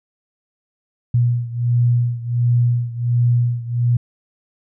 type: beating tone pair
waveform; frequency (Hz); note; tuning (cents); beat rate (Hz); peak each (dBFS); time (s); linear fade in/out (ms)
sine; 120 / 121.4; B2 / B2; -49 / -29; 1.4; -16 / -19; 1.14-3.97; 5
effects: none